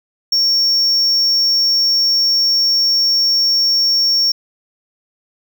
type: tone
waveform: triangle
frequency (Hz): 5500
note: F8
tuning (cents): -27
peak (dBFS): -10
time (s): 0.32-4.32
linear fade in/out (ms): 5
effects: none